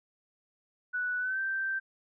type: tone with pitch glide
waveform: sine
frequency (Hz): 1480 to 1563.5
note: F#6 to G6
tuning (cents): 0 to -5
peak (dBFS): -29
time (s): 0.93-1.8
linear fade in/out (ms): 20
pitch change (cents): +95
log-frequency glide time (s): 1.19-1.4
effects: none